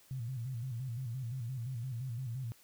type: tone with vibrato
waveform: sine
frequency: 123.47 Hz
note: B2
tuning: in tune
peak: -36 dBFS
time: 0.11-2.52 s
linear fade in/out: 0 ms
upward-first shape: square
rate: 5.8 Hz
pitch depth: 110 cents each way
effects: white hiss -63 dBFS RMS until 2.63 s